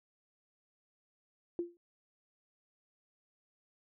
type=tone with exponential decay; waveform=sine; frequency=345.7 Hz; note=F4; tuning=18 cents flat; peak=-29 dBFS; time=1.59-1.77 s; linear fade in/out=1 ms; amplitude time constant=38 ms; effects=none